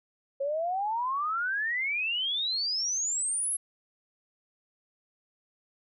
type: exponential sweep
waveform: sine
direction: up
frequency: 539 to 11175 Hz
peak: -27 dBFS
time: 0.4-3.57 s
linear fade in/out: 10 ms
effects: none